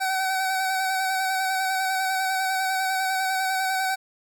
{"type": "tone with vibrato", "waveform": "25% pulse", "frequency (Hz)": 760, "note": "F#5", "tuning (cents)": 46, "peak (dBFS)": -19, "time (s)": [0, 3.96], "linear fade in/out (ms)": 20, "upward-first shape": "square", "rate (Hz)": 10, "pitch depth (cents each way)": 17, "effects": []}